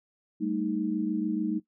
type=tone cluster; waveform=sine; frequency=197.3 / 223.9 / 311.6 Hz; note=G3 / A3 / D#4; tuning=+11 / +30 / +3 cents; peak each=-32 / -31 / -29 dBFS; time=0.4-1.6 s; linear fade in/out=20 ms; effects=noise-tail reverb RT60 0.1 s tail -18 dB re dry